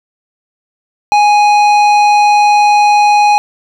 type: tone with tanh clipping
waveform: sine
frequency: 830.6 Hz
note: G#5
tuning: in tune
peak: -7 dBFS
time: 1.12-3.38 s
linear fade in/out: 0 ms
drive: 13 dB
effects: none